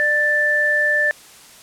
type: tone pair together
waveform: sine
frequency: 596.2 / 1766 Hz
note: D5 / A6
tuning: +26 / +6 cents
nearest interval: octave + perfect fifth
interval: 1880 cents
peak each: -23 / -15 dBFS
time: 0-1.11 s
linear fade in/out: 0 ms
effects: white hiss -44 dBFS RMS until 1.62 s + low-pass 11000 Hz 12 dB/octave